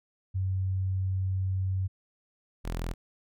sine / sawtooth tone pair in turn, 94.5 / 42.09 Hz, F#2 / E1, +37 / +37 cents, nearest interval octave + major second, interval 1400 cents, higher first, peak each -26 / -27 dBFS, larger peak first, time 0.34-1.88 / 2.64-2.94 s, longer first, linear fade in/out 20 ms, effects none

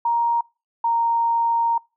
sine tone pair in turn, 937 / 928.4 Hz, A#5 / A#5, +9 / -7 cents, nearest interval unison, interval 16 cents, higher first, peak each -17 dBFS, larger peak neither, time 0.05-0.41 / 0.84-1.78 s, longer second, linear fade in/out 5 ms, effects noise-tail reverb RT60 0.3 s tail -26 dB re dry

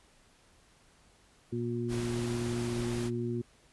harmonic tone, 119 Hz, A#2, 36 cents sharp, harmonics 1 / 2 / 3, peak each -35 / -35 / -35 dBFS, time 1.52-3.42 s, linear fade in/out 10 ms
pink noise, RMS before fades -41 dBFS, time 1.88-3.11 s, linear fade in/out 50 ms
effects pink hiss -63 dBFS RMS until 3.72 s + resampled to 24000 Hz

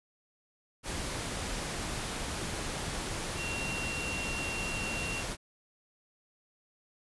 sine tone in noise, 2747 Hz, F7, 29 cents flat, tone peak -36 dBFS, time 3.36-5.24 s, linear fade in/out 50 ms, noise pink, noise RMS -36 dBFS, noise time 0.83-5.37 s, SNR -3 dB, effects resampled to 24000 Hz

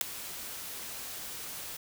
white noise with ADSR envelope, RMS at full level -21 dBFS, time 0.01-1.77 s, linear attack 3 ms, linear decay 4 ms, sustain -20 dB, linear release 8 ms, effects none

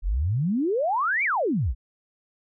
sine exponential two-way sweep, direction up then down, 38.89 to 2388 to 45.72 Hz, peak -21 dBFS, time 0.02-1.75 s, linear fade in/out 50 ms, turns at 1.24 s, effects none

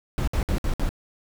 brown noise bursts, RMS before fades -23 dBFS, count 5, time 0.18-0.891 s, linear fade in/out 0 ms, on 95 ms, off 59 ms, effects none

